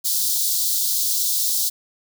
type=high-pass noise; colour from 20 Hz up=white; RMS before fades=-21 dBFS; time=0.04-1.7 s; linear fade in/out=20 ms; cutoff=3700 Hz; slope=48 dB/octave; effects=none